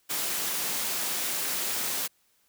white high-pass noise, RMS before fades -30 dBFS, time 0.09-2.08 s, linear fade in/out 20 ms, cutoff 160 Hz, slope 12 dB/octave, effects white hiss -68 dBFS RMS until 2.48 s

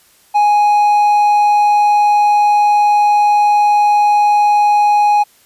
triangle tone, 830.6 Hz, G#5, in tune, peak -6 dBFS, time 0.34-5.24 s, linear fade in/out 20 ms, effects white hiss -50 dBFS RMS until 5.45 s + resampled to 32000 Hz

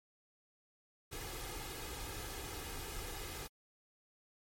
pink noise with comb filter, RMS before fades -44 dBFS, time 1.11-3.48 s, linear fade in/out 20 ms, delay 2.4 ms, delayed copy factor +0.6, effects MP3 64 kbps

